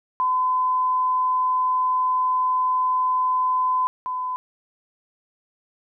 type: tone pair in turn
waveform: sine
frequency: 1016 / 1010.8 Hz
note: B5 / B5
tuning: +49 / +40 cents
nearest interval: unison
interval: 9 cents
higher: first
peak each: -18 / -24 dBFS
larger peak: first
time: 0.2-3.87 / 4.06-4.36 s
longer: first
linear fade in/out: 0 ms
effects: none